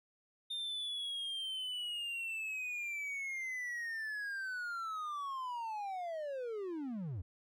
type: linear sweep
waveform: triangle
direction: down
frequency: 3633 to 77.78 Hz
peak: -36 dBFS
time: 0.5-7.22 s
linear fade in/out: 10 ms
effects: none